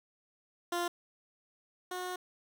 15% pulse tone pair in turn, 348.1 / 363.7 Hz, F4 / F#4, -6 / -30 cents, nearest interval minor second, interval 76 cents, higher second, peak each -25 / -30 dBFS, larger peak first, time 0.72-0.88 / 1.91-2.16 s, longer second, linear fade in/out 5 ms, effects none

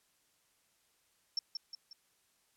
sine tone with echo, 5430 Hz, F8, 50 cents flat, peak -30 dBFS, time 1.37-1.39 s, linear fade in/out 2 ms, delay 180 ms, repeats 3, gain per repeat -6 dB, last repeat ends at 1.93 s, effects white hiss -73 dBFS RMS until 2.56 s + low-pass 12000 Hz 12 dB/octave

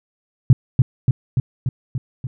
sine tone with echo, 126.1 Hz, B2, 36 cents sharp, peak -4 dBFS, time 0.5-0.53 s, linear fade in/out 2 ms, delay 290 ms, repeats 6, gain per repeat -3 dB, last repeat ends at 2.27 s, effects none

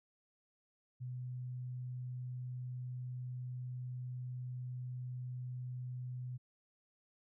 sine tone, 125.4 Hz, B2, 27 cents sharp, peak -40 dBFS, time 1-6.38 s, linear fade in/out 20 ms, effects none

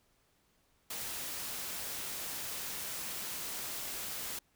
white noise, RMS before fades -40 dBFS, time 0.9-4.39 s, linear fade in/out 5 ms, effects pink hiss -72 dBFS RMS until 4.55 s

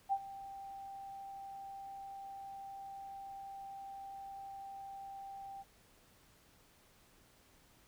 sine tone with ADSR envelope, 786 Hz, G5, 4 cents sharp, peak -28 dBFS, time 0.09-5.64 s, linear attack 34 ms, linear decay 56 ms, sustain -17 dB, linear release 33 ms, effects pink hiss -66 dBFS RMS until 7.87 s

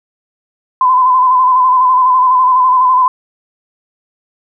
sine tone with vibrato, 1018 Hz, C6, 48 cents flat, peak -6 dBFS, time 0.81-3.08 s, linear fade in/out 2 ms, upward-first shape square, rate 12 Hz, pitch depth 32 cents each way, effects none

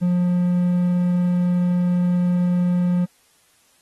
triangle tone, 177.7 Hz, F3, 30 cents sharp, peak -14 dBFS, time 0.01-3.06 s, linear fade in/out 20 ms, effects white hiss -59 dBFS RMS until 3.81 s + AAC 32 kbps

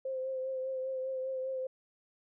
sine tone with vibrato, 523.3 Hz, C5, in tune, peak -33 dBFS, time 0.05-1.67 s, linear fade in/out 5 ms, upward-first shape triangle, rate 5 Hz, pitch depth 30 cents each way, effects none

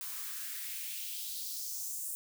blue noise with high-pass filter sweep, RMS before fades -40 dBFS, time 0.01-2.15 s, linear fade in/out 0 ms, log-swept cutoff 1000 to 8600 Hz, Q 2.2, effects none

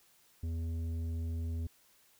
triangle tone with tanh clipping, 82.41 Hz, E2, in tune, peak -35 dBFS, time 0.43-1.67 s, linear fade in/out 5 ms, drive 13 dB, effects white hiss -66 dBFS RMS until 2.19 s

